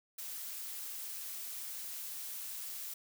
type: noise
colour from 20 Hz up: blue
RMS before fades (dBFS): -43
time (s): 0.18-2.94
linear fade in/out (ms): 5
effects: none